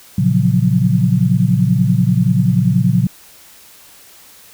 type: chord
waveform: sine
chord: Gb major seventh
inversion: first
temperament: equal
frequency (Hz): 116.54 / 138.59 / 174.61 / 185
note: Bb2 / Db3 / F3 / Gb3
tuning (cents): 0 / 0 / 0 / 0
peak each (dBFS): -16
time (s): 0.18-3.07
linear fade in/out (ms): 5
effects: white hiss -43 dBFS RMS until 4.53 s